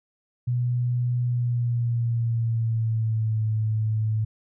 sine tone with pitch glide, 122.5 to 109.14 Hz, B2 to A2, -14 to -14 cents, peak -21 dBFS, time 0.47-4.25 s, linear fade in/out 10 ms, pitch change -200 cents, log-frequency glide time 1.23-3.44 s, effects none

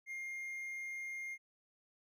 triangle tone, 2121 Hz, C7, 23 cents sharp, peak -39 dBFS, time 0.06-1.38 s, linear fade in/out 50 ms, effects none

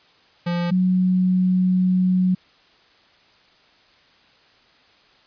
square / sine tone pair in turn, 173.6 / 183.92 Hz, F3 / F#3, -10 / -10 cents, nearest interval minor second, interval 100 cents, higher second, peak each -21 / -15 dBFS, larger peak second, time 0.46-0.71 / 0.71-2.35 s, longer second, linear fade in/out 10 ms, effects white hiss -55 dBFS RMS until 5.26 s + resampled to 11025 Hz

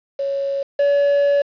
sine / triangle tone pair in turn, 554.4 / 569 Hz, C#5 / C#5, 0 / +45 cents, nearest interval unison, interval 45 cents, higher second, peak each -19 / -11 dBFS, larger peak second, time 0.19-0.63 / 0.79-1.42 s, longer second, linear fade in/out 5 ms, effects resampled to 11025 Hz + 7-bit

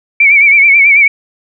sine tone with vibrato, 2276 Hz, C#7, 45 cents sharp, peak -3 dBFS, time 0.2-1.08 s, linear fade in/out 5 ms, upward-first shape sine, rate 9.2 Hz, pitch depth 72 cents each way, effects none

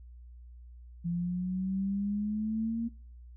sine exponential sweep, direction up, 170 to 233.1 Hz, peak -29 dBFS, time 1.04-2.89 s, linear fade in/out 20 ms, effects noise-tail reverb RT60 0.5 s tail -23 dB re dry + added 60 Hz sine -47 dBFS peak until 3.36 s

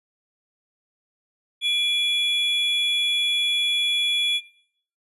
triangle tone pair together, 2385 / 3390 Hz, D7 / G#7, +26 / +35 cents, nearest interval tritone, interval 609 cents, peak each -25 / -19 dBFS, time 1.61-4.41 s, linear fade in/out 50 ms, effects noise-tail reverb RT60 0.6 s tail -17 dB re dry + resampled to 32000 Hz

